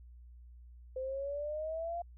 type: exponential sweep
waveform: sine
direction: up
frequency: 513 to 698 Hz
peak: -35 dBFS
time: 0.96-2.02 s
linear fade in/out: 5 ms
effects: added 60 Hz sine -51 dBFS peak until 2.17 s